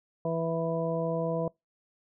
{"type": "harmonic tone", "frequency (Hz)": 164.81, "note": "E3", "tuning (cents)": 0, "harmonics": [1, 2, 3, 4, 6], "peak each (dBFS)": [-32, -38, -31, -32, -40], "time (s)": [0.25, 1.48], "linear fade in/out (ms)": 2, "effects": ["noise-tail reverb RT60 0.2 s tail -26 dB re dry"]}